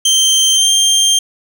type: tone with pitch glide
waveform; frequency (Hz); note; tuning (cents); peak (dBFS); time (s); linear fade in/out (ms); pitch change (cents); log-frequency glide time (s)
25% pulse; 3136 to 3176; G7 to G7; 0 to +22; -5; 0.05-1.19; 5; +22; 0.52-0.71
effects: none